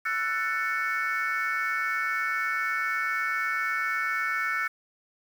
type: chord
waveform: sine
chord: F# minor seventh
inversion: third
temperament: just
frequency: 1332 / 1480 / 1776 / 2220 Hz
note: E6 / F#6 / A6 / C#7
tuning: +18 / 0 / +16 / +2 cents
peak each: -30 dBFS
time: 0.05-4.68 s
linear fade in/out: 10 ms
effects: tanh soft clip ceiling -19 dBFS + 8-bit